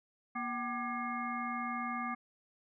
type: harmonic tone with a mistuned harmonic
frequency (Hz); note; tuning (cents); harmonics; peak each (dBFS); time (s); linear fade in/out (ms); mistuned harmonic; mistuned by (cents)
238.6; A#3; +41; 1 / 3 / 5 / 7 / 9; -40 / -42 / -38 / -47 / -43; 0.35-2.15; 10; 3; +110
effects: none